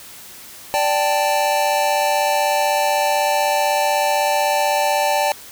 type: chord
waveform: square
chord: D suspended fourth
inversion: none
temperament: equal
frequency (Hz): 587.3 / 784 / 880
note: D5 / G5 / A5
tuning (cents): 0 / 0 / 0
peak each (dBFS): -21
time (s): 0.74-5.32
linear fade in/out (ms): 0
effects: white hiss -39 dBFS RMS until 5.51 s